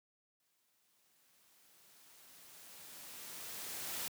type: noise with exponential growth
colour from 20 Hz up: white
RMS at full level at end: -40 dBFS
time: 0.4-4.08 s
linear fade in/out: 1 ms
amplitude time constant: 800 ms
effects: high-pass 100 Hz 12 dB/octave